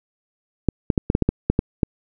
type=clicks; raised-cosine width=3 ms; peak=-3 dBFS; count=10; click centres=0.687 / 0.902 / 0.978 / 1.101 / 1.151 / 1.223 / 1.29 / 1.5 / 1.591 / 1.832 s; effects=none